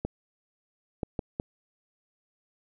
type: clicks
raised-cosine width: 2 ms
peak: -16 dBFS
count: 4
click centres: 0.05 / 1.032 / 1.192 / 1.399 s
effects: none